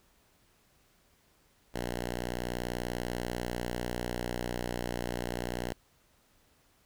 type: tone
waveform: 5% pulse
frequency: 60.3 Hz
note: B1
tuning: 41 cents flat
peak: -22 dBFS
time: 1.74-5.73 s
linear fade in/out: 5 ms
effects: pink hiss -67 dBFS RMS until 6.85 s